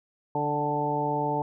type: harmonic tone with a mistuned harmonic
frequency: 146.83 Hz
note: D3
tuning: in tune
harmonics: 1 / 2 / 3 / 4 / 5 / 6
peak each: -33 / -33 / -32 / -34 / -33 / -28 dBFS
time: 0.35-1.42 s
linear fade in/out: 2 ms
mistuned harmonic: 5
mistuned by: +30 cents
effects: none